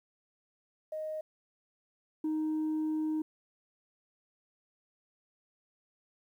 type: tone pair in turn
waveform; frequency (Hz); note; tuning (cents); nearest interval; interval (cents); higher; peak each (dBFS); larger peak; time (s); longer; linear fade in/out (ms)
sine; 622.3 / 311.1; D#5 / D#4; 0 / 0; octave; 1200; first; -34 / -27; second; 0.92-1.21 / 2.24-3.22; second; 5
effects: tanh soft clip ceiling -28 dBFS + 11-bit